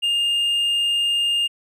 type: tone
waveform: triangle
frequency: 2819 Hz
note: F7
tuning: 16 cents sharp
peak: -16 dBFS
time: 0.02-1.48 s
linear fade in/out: 20 ms
effects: resampled to 32000 Hz